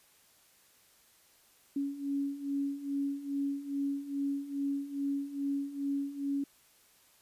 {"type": "beating tone pair", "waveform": "sine", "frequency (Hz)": [278.3, 280.7], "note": ["C#4", "C#4"], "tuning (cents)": [7, 22], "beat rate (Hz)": 2.4, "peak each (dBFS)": [-37, -33], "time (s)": [1.76, 6.44], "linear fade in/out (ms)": 5, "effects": ["white hiss -64 dBFS RMS until 7.21 s", "resampled to 32000 Hz"]}